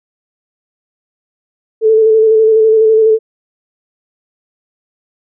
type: tone with vibrato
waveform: sine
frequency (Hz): 440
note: A4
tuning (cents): 0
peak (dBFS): -5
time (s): 1.81-3.19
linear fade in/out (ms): 50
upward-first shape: square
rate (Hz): 12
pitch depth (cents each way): 21
effects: none